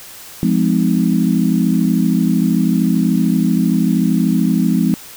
sine chord, F minor seventh, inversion none, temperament equal with one note detuned, 174.61 / 207.7 / 255.4 / 311.1 Hz, F3 / Ab3 / C4 / Eb4, 0 / 0 / -42 / 0 cents, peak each -16 / -16 / -17 / -21 dBFS, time 0.43-4.94 s, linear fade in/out 0 ms, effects white hiss -36 dBFS RMS until 5.16 s

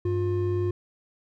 triangle tone pair together, 98.5 / 355.4 Hz, G2 / F4, +9 / +30 cents, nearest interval octave + minor seventh, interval 2221 cents, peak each -24 dBFS, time 0.05-0.71 s, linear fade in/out 5 ms, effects none

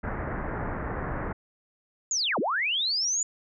pink low-pass noise, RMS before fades -32 dBFS, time 0.03-1.33 s, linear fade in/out 10 ms, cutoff 1900 Hz, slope 48 dB/octave
sine linear two-way sweep, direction down then up, 7040 to 174.61 to 7040 Hz, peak -24 dBFS, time 2.11-3.23 s, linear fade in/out 2 ms, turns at 2.39 s
effects none

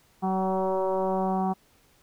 sine tone with frequency modulation, 188.6 Hz, F#3, 33 cents sharp, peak -23 dBFS, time 0.22-1.54 s, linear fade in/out 20 ms, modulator 189 Hz, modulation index 4.2, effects pink hiss -62 dBFS RMS until 2.02 s

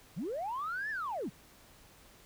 sine linear two-way sweep, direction up then down, 128.5 to 1800 to 128.5 Hz, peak -33 dBFS, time 0.16-1.3 s, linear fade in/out 20 ms, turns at 0.9 s, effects tanh soft clip ceiling -30 dBFS + pink hiss -59 dBFS RMS until 2.25 s

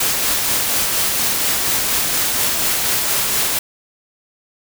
white noise with tremolo, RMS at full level -17 dBFS, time 0-3.59 s, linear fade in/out 5 ms, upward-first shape sine, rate 4.2 Hz, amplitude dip 25%, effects none

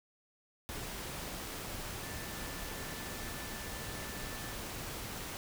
sine tone in noise, 1760 Hz, A6, in tune, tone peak -51 dBFS, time 2.03-4.55 s, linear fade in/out 0 ms, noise pink, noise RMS -42 dBFS, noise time 0.69-5.37 s, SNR -12 dB, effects none

